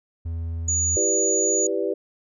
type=tone with vibrato; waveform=triangle; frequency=82.7 Hz; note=E2; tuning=6 cents sharp; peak=-24 dBFS; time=0.25-0.97 s; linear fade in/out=10 ms; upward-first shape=square; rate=19 Hz; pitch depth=8 cents each way
type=tone; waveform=sine; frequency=6750 Hz; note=G#8; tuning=27 cents sharp; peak=-20 dBFS; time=0.68-1.67 s; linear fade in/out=5 ms
type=chord; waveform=sine; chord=E minor seventh; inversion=none; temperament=equal; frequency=329.6 / 392 / 493.9 / 587.3 Hz; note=E4 / G4 / B4 / D5; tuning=0 / 0 / 0 / 0 cents; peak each=-29 / -25 / -27 / -30 dBFS; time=0.96-1.94 s; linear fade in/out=10 ms
effects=none